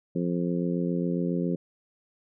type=harmonic tone; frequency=87.31 Hz; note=F2; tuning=in tune; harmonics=2 / 3 / 4 / 5 / 6; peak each=-27 / -31 / -33 / -35 / -37 dBFS; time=0.15-1.56 s; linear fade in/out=10 ms; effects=none